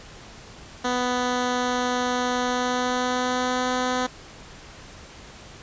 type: tone with pitch glide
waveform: 10% pulse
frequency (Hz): 248.2 to 252.5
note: B3 to B3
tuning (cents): +9 to +39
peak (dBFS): -14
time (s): 0.84-4.07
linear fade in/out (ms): 10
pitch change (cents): +30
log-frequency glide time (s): 2.45-3.69
effects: pink hiss -44 dBFS RMS until 5.62 s + resampled to 16000 Hz